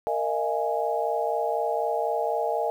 sine tone cluster, 462.9 / 617 / 681 / 831 Hz, A#4 / D#5 / F5 / G#5, -12 / -15 / -44 / +1 cents, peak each -29 dBFS, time 0.07-2.7 s, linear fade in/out 0 ms, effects 9-bit

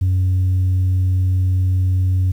sine tone, 92.5 Hz, F#2, in tune, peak -11 dBFS, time 0.01-2.32 s, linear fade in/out 10 ms, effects tanh soft clip ceiling -12 dBFS + 8-bit

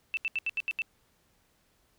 sine tone bursts, 2657 Hz, E7, 13 cents sharp, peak -27 dBFS, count 7, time 0.14-0.819 s, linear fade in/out 0 ms, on 31 ms, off 77 ms, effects pink hiss -69 dBFS RMS until 1.98 s

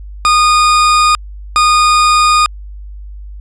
40% pulse tone pair in turn, 1228 / 1228 Hz, D#6 / D#6, -23 / -23 cents, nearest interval unison, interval 0 cents, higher neither, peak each -6 dBFS, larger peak neither, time 0.25-1.15 / 1.56-2.46 s, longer neither, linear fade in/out 0 ms, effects added 50 Hz sine -26 dBFS peak until 3.4 s + resampled to 22050 Hz

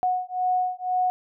sine beating tone pair, 732 / 734 Hz, F#5 / F#5, -19 / -14 cents, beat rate 2 Hz, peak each -25 dBFS, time 0.03-1.1 s, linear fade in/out 0 ms, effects none

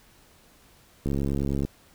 click train, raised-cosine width 3 ms, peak -15 dBFS, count 42, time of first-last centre 1.06-1.65 s, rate 69.5 Hz, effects pink hiss -57 dBFS RMS until 1.94 s

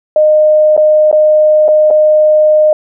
sine tone with dropouts, 613 Hz, D#5, 26 cents flat, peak -4 dBFS, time 0.16-2.73 s, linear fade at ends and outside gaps 2 ms, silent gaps 0.766-0.776 / 1.114-1.127 / 1.681-1.686 / 1.904-1.909 s, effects none

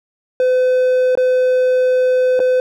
triangle tone with dropouts, 508 Hz, B4, 49 cents sharp, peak -9 dBFS, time 0.4-2.6 s, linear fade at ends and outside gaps 1 ms, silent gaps 1.153-1.174 / 2.393-2.401 s, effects none

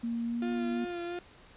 sine tone with pitch glide, 233.1 to 239.5 Hz, A#3 to A#3, 0 to +47 cents, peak -30 dBFS, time 0.03-0.85 s, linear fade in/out 10 ms, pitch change +47 cents, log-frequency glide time 0.25-0.48 s
35% pulse tone with vibrato, 349.1 Hz, F4, 1 cent flat, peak -33 dBFS, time 0.42-1.19 s, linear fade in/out 2 ms, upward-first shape sine, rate 2.9 Hz, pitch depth 23 cents each way
effects pink hiss -56 dBFS RMS until 1.56 s + resampled to 8000 Hz

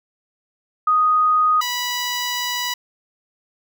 sine / 10% pulse tone pair in turn, 1244.5 / 981.4 Hz, D#6 / B5, 0 / -11 cents, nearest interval major third, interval 411 cents, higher first, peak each -13 dBFS, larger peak neither, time 0.87-1.61 / 1.61-2.74 s, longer second, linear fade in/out 5 ms, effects none

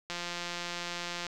click train, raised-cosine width 0.2 ms, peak -19 dBFS, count 204, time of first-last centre 0.1-1.267 s, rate 174 Hz, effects none

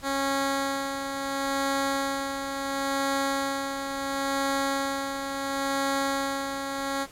10% pulse tone with tremolo, 274.4 Hz, C#4, 17 cents flat, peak -16 dBFS, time 0.02-7.07 s, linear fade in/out 50 ms, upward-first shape sine, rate 0.72 Hz, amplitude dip 50%, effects pink hiss -49 dBFS RMS until 7.11 s + low-pass 12000 Hz 12 dB/octave

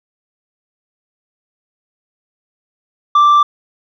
sine tone with tanh clipping, 1174.7 Hz, D6, in tune, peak -7 dBFS, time 3.15-3.43 s, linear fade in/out 5 ms, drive 3 dB, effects none

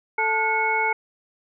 harmonic tone with a mistuned harmonic, 440 Hz, A4, in tune, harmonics 1 / 2 / 3 / 5, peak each -29 / -23 / -28 / -23 dBFS, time 0.18-0.93 s, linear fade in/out 5 ms, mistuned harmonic 3, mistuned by +150 cents, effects none

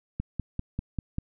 click train, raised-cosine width 5 ms, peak -17 dBFS, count 6, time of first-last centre 0.2-1.184 s, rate 5.08 Hz, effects none

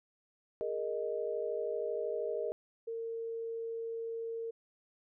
sine chord, Ab suspended second, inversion none, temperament equal with one note detuned, 413.4 / 466.2 / 622.3 Hz, Ab4 / Bb4 / Eb5, -8 / 0 / 0 cents, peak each -38 / -36 / -38 dBFS, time 0.61-2.52 s, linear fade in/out 0 ms
sine tone, 456.9 Hz, A#4, 35 cents flat, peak -36 dBFS, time 2.87-4.51 s, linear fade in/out 10 ms
effects none

